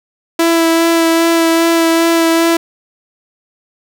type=tone with vibrato; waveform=sawtooth; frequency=331.3 Hz; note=E4; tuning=9 cents sharp; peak=-5 dBFS; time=0.39-2.57 s; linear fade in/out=5 ms; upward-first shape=sine; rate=2.5 Hz; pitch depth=14 cents each way; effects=none